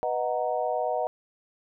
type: chord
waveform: sine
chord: B major seventh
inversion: none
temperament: equal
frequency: 493.9 / 622.3 / 740 / 932.3 Hz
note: B4 / D#5 / F#5 / A#5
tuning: 0 / 0 / 0 / 0 cents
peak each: -31 / -29 / -29 / -35 dBFS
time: 0.03-1.07 s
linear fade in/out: 0 ms
effects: none